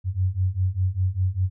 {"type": "beating tone pair", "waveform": "sine", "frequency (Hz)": [90.7, 95.7], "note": ["F#2", "G2"], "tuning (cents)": [-34, -41], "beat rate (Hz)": 5, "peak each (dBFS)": [-24, -23], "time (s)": [0.04, 1.5], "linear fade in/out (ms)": 50, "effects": []}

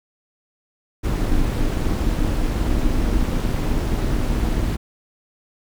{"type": "noise with amplitude modulation", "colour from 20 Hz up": "brown", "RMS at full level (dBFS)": -17, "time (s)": [1.03, 4.77], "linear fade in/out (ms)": 20, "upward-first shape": "sine", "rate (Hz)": 276, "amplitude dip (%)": 60, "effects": []}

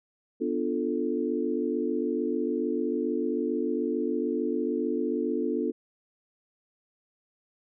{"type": "chord", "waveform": "sine", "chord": "B half-diminished seventh", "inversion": "none", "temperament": "equal", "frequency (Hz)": [246.9, 293.7, 349.2, 440], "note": ["B3", "D4", "F4", "A4"], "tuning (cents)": [0, 0, 0, 0], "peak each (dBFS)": -31, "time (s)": [0.4, 5.72], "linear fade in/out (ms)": 20, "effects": []}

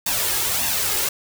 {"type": "noise with flanger", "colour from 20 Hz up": "white", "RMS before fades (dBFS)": -22, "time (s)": [0.06, 1.09], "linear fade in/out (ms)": 5, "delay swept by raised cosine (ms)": [1.1, 2.4], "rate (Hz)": 1.7, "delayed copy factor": 0.6, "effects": []}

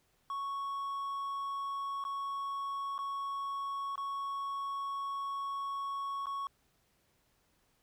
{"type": "tone with dropouts", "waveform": "triangle", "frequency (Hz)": 1108.7, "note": "C#6", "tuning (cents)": 0, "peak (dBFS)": -33, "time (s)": [0.3, 6.47], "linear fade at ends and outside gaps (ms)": 1, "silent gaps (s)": [[2.04, 2.05], [2.98, 2.989], [3.956, 3.978], [6.258, 6.268]], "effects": ["pink hiss -73 dBFS RMS until 7.82 s"]}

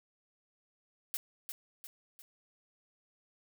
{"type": "noise with echo", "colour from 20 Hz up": "blue", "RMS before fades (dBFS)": -36, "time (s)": [1.14, 1.17], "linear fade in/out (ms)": 0, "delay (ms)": 350, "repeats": 3, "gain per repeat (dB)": -6, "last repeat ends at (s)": 2.22, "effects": []}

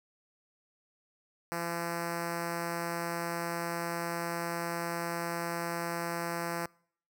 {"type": "tone with notch filter", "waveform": "5% pulse", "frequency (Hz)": 170, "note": "F3", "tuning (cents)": -46, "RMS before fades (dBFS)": -35, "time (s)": [1.52, 6.66], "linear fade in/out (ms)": 0, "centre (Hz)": 3400, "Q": 0.99, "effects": ["noise-tail reverb RT60 0.6 s tail -26 dB re dry"]}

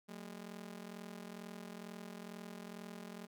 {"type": "ring-modulated tone", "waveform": "sawtooth", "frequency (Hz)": 204.1, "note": "G#3", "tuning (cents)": -30, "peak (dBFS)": -40, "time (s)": [0.08, 3.27], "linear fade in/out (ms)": 20, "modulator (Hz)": 21.1, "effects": []}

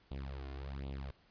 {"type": "tone with flanger", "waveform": "sawtooth", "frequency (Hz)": 68.1, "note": "C#2", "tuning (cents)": -30, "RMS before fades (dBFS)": -43, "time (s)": [0.11, 1.11], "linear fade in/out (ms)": 0, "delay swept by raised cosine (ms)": [0.28, 2.88], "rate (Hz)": 1.3, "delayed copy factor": 0.95, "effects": ["pink hiss -68 dBFS RMS until 1.3 s", "resampled to 11025 Hz"]}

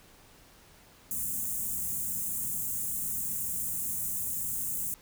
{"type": "band-stop noise", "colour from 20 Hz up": "white", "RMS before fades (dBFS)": -33, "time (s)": [1.11, 4.94], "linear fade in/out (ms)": 0, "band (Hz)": [250, 7000], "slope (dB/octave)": 48, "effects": ["pink hiss -57 dBFS RMS until 5.01 s"]}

